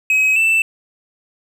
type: tone pair in turn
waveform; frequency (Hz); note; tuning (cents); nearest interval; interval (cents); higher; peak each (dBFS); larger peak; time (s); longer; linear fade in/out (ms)
triangle; 2545 / 2656; D#7 / E7; +39 / +12; minor second; 73; second; -10; neither; 0.1-0.36 / 0.36-0.62; neither; 2
effects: none